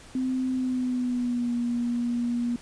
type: tone with pitch glide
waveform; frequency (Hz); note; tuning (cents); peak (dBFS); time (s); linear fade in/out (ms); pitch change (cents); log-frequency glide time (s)
sine; 258 to 239.3; C4 to A#3; -24 to +46; -24; 0.15-2.56; 2; -130; 0.53-1.53
effects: pink hiss -49 dBFS RMS until 2.61 s + resampled to 22050 Hz